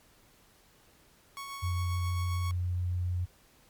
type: tone with tremolo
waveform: sawtooth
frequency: 1108.7 Hz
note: C#6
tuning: in tune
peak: -34 dBFS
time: 1.37-2.51 s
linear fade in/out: 0 ms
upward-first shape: sine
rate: 7.5 Hz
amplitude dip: 30%
type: tone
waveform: sine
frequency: 89.3 Hz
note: F2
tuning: 39 cents sharp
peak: -28 dBFS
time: 1.62-3.26 s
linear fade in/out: 20 ms
effects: pink hiss -62 dBFS RMS until 3.69 s + MP3 96 kbps